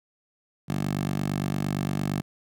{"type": "tone with high-pass filter", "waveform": "10% pulse", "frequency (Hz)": 48.74, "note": "G1", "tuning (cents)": -9, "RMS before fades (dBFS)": -28, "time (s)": [0.68, 2.22], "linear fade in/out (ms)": 20, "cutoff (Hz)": 150, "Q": 2, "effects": []}